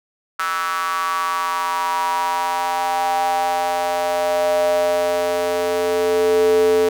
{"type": "tone with high-pass filter sweep", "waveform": "square", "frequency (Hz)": 87.6, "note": "F2", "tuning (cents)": 6, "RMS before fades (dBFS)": -19, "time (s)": [0.39, 6.89], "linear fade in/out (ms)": 5, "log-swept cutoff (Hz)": [1300, 410], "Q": 6.7, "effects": []}